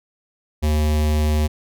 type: tone with notch filter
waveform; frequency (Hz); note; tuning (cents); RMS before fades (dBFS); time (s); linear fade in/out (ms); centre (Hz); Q
square; 76; D#2; -40; -18; 0.62-1.48; 20; 1400; 1.8
effects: none